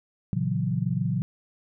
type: chord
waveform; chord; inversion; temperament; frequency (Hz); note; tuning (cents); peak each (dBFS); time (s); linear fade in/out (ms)
sine; F# dominant seventh; first; equal; 116.54 / 138.59 / 164.81 / 185; A#2 / C#3 / E3 / F#3; 0 / 0 / 0 / 0; -29; 0.33-1.22; 0
effects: none